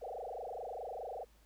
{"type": "tone with frequency modulation", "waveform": "sine", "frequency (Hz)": 620, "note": "D#5", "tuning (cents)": -6, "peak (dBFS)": -40, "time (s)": [0.01, 1.25], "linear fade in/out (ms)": 20, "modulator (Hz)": 24.8, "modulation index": 6.8, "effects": ["added 53 Hz sine -63 dBFS peak until 1.45 s", "pink hiss -69 dBFS RMS until 1.45 s"]}